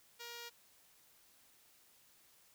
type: tone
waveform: 5% pulse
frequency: 472.9 Hz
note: A#4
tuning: 25 cents sharp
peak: -35 dBFS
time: 0.19-0.5 s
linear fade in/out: 20 ms
effects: white hiss -67 dBFS RMS until 2.54 s